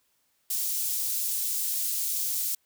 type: high-pass noise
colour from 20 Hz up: white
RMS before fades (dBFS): -29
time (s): 0.5-2.55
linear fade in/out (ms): 5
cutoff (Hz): 6100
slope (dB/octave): 12
effects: white hiss -71 dBFS RMS until 2.65 s